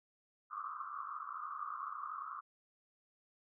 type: band-pass noise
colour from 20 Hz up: white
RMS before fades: -44 dBFS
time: 0.5-2.41 s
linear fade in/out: 20 ms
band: 1100 to 1300 Hz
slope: 96 dB/octave
effects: none